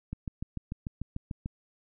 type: click train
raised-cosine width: 5 ms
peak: -22 dBFS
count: 10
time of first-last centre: 0.13-1.459 s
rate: 6.77 Hz
effects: none